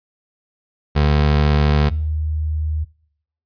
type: tone pair in turn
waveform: 25% pulse / sine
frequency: 74 / 77.3 Hz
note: D2 / D#2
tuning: +14 / -11 cents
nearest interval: minor second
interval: 75 cents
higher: second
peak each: -9 / -18 dBFS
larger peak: first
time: 0.95-1.9 / 1.9-2.85 s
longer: neither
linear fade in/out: 20 ms
effects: noise-tail reverb RT60 0.7 s tail -23 dB re dry + resampled to 11025 Hz